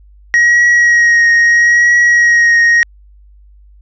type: tone with vibrato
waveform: triangle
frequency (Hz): 1892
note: A#6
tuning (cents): +25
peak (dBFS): -4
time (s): 0.34-2.83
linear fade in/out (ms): 0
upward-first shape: triangle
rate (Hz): 0.77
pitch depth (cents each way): 24
effects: added 50 Hz sine -39 dBFS peak until 3.81 s + resampled to 16000 Hz